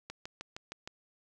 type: click train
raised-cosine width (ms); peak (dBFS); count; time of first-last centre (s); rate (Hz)
0.2; -24; 6; 0.1-0.875; 6.45
effects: none